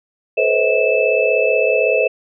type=tone cluster; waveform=sine; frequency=431.7 / 497 / 533 / 639 / 2626 Hz; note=A4 / B4 / C5 / D#5 / E7; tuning=-33 / +11 / +32 / +46 / -7 cents; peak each=-19 dBFS; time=0.37-2.08 s; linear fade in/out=10 ms; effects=none